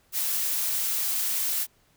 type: noise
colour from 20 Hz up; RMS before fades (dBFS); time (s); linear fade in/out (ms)
blue; -27; 0.12-1.67; 50
effects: pink hiss -64 dBFS RMS until 1.96 s